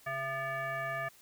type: tone with frequency modulation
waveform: sine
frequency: 1206 Hz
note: D6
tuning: 46 cents sharp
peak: -33 dBFS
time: 0.06-1.09 s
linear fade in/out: 10 ms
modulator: 535 Hz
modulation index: 1.6
effects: white hiss -60 dBFS RMS until 1.21 s